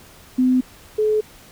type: tone pair in turn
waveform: sine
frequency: 254.8 / 428.5 Hz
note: C4 / A4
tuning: -46 / -46 cents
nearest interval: major sixth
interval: 900 cents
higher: second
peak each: -13 / -15 dBFS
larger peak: first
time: 0.38-0.61 / 0.98-1.21 s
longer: neither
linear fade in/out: 10 ms
effects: pink hiss -46 dBFS RMS until 1.51 s